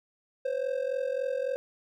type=ring-modulated tone; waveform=triangle; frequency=526 Hz; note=C5; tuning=9 cents sharp; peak=-23 dBFS; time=0.45-1.56 s; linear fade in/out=0 ms; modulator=21.8 Hz; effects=none